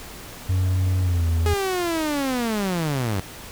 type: tone with pitch glide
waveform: triangle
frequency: 92.5 to 82.89 Hz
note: F#2 to E2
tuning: 0 to +10 cents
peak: -16 dBFS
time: 0.49-1.54 s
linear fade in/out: 5 ms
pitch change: -190 cents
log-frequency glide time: 1.01-1.26 s
type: linear sweep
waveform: sawtooth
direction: down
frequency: 419.3 to 91 Hz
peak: -18 dBFS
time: 1.46-3.2 s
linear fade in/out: 0 ms
effects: pink hiss -39 dBFS RMS until 3.51 s